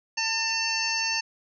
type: harmonic tone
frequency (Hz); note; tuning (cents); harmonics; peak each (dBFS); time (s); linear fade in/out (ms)
899; A5; +37; 1 / 2 / 3 / 5 / 6 / 7; -34 / -33 / -29 / -30 / -33 / -34; 0.17-1.21; 10
effects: none